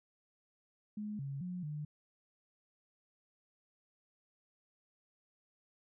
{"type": "tone with pitch steps", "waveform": "sine", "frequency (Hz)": [210.3, 138.4, 180, 149.6], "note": ["G#3", "C#3", "F#3", "D3"], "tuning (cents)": [22, -2, -47, 32], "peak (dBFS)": -38, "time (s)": [0.97, 1.85], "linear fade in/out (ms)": 5, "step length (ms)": 220, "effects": []}